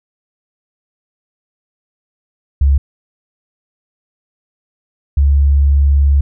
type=tone pair in turn; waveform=sine; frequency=69.3 / 70.39 Hz; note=C#2 / C#2; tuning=0 / +27 cents; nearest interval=unison; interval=27 cents; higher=second; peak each=-7 dBFS; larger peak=neither; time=2.61-2.78 / 5.17-6.21 s; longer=second; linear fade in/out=5 ms; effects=none